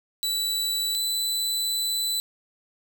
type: tone pair in turn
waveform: sawtooth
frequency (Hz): 3951 / 3992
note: B7 / B7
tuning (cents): 0 / +18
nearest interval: unison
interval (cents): 18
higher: second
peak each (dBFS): -21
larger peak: neither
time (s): 0.23-0.95 / 0.95-2.2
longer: second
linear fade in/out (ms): 0
effects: none